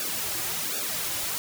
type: noise with flanger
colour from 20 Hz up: white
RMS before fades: -30 dBFS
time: 0-1.38 s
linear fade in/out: 0 ms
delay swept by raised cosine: 0.96 to 4.56 ms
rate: 1.3 Hz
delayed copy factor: -1
effects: none